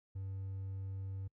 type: tone with hard clipping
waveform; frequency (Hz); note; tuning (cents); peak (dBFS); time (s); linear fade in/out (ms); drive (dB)
triangle; 96.5; G2; -27; -40; 0.15-1.28; 10; 5
effects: noise-tail reverb RT60 0.1 s tail -26 dB re dry